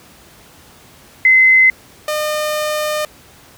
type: tone pair in turn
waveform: sine / sawtooth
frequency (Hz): 2052 / 606.9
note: C7 / D#5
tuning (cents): -34 / -43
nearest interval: octave + major sixth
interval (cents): 2109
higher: first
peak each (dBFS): -6 / -13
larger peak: first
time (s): 1.25-1.7 / 2.08-3.05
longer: second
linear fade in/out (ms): 2
effects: pink hiss -44 dBFS RMS until 3.57 s + high-pass 60 Hz 12 dB/octave